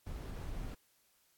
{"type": "noise", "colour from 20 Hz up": "brown", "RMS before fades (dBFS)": -42, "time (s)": [0.06, 0.75], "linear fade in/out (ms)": 10, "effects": ["white hiss -72 dBFS RMS until 1.37 s", "AAC 64 kbps"]}